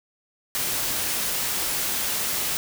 white noise, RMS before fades -26 dBFS, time 0.55-2.57 s, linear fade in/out 0 ms, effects none

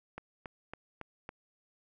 click train, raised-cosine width 0.5 ms, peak -26 dBFS, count 5, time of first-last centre 0.18-1.291 s, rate 3.6 Hz, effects none

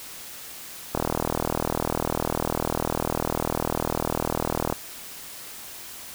click train, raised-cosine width 1 ms, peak -9 dBFS, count 152, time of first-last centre 0.95-4.725 s, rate 40 Hz, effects white hiss -40 dBFS RMS until 6.14 s

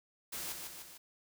white noise with echo, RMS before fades -41 dBFS, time 0.32-0.53 s, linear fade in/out 10 ms, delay 150 ms, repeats 3, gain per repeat -4 dB, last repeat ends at 0.98 s, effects none

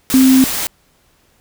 sine tone in noise, 261.6 Hz, C4, in tune, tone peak -6 dBFS, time 0.14-0.44 s, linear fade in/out 0 ms, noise white, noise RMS -20 dBFS, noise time 0.1-0.67 s, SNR +11 dB, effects pink hiss -56 dBFS RMS until 1.4 s

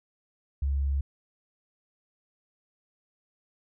sine tone, 69.3 Hz, C#2, in tune, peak -24 dBFS, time 0.62-1.01 s, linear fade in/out 5 ms, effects none

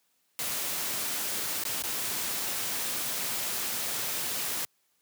white noise with dropouts, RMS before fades -32 dBFS, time 0.39-4.65 s, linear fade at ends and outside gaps 0 ms, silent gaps 1.637-1.652 / 1.823-1.837 s, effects white hiss -72 dBFS RMS until 5.01 s + high-pass 100 Hz 12 dB/octave

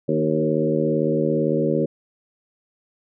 harmonic tone with a mistuned harmonic, 77.78 Hz, D#2, in tune, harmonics 2 / 3 / 4 / 5 / 6 / 7, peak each -25 / -25 / -25 / -25 / -25 / -25 dBFS, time 0.08-1.86 s, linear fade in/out 10 ms, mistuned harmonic 5, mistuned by -19 cents, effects none

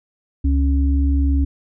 sine tone pair together, 69.3 / 277.2 Hz, C#2 / C#4, 0 / 0 cents, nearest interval 2 octaves, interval 2400 cents, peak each -14 / -22 dBFS, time 0.44-1.45 s, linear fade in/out 10 ms, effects none

